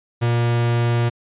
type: tone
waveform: 45% pulse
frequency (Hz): 118.5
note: A#2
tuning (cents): +29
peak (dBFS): -16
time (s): 0.21-1.1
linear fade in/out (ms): 20
effects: resampled to 8000 Hz